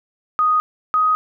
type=tone pair in turn; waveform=sine; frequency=1244 / 1254.1 Hz; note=D#6 / D#6; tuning=-1 / +13 cents; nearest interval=unison; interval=14 cents; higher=second; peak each=-13 / -13 dBFS; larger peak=neither; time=0.39-0.6 / 0.94-1.15 s; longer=neither; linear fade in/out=0 ms; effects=none